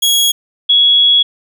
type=tone pair in turn; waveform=sawtooth / sine; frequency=3322 / 3349 Hz; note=G#7 / G#7; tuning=0 / +14 cents; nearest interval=unison; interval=14 cents; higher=second; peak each=-6 dBFS; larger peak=neither; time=0.02-0.32 / 0.69-1.23 s; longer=second; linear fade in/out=10 ms; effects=none